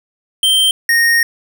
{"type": "tone pair in turn", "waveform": "square", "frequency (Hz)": [3136, 1856.4], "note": ["G7", "A#6"], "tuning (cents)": [0, -8], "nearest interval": "major sixth", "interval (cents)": 908, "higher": "first", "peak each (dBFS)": -10, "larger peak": "neither", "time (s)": [[0.43, 0.71], [0.89, 1.23]], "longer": "second", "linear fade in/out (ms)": 2, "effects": []}